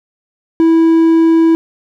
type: tone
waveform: triangle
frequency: 327.5 Hz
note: E4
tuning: 11 cents flat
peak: -4 dBFS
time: 0.6-1.55 s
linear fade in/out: 0 ms
effects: none